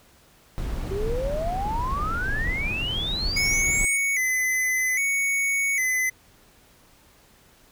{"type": "noise", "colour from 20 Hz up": "brown", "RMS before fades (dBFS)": -29, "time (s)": [0.58, 3.85], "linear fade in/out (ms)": 0}
{"type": "exponential sweep", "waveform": "sine", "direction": "up", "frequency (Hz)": [376.5, 9280], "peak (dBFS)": -26, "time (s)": [0.9, 3.98], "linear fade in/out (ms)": 20}
{"type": "tone with vibrato", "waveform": "square", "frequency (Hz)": 2123, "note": "C7", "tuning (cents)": 25, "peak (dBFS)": -22, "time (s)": [3.36, 6.1], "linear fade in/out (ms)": 10, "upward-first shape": "square", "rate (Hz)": 0.62, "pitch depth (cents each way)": 81}
{"effects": ["pink hiss -56 dBFS RMS until 7.71 s"]}